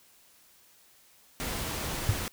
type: noise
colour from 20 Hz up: pink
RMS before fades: -34 dBFS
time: 1.4-2.28 s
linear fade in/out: 0 ms
type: tone with exponential decay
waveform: sine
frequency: 101.8 Hz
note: G#2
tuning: 34 cents flat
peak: -15 dBFS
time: 2.09-2.18 s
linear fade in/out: 0 ms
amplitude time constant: 18 ms
effects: white hiss -60 dBFS RMS until 2.32 s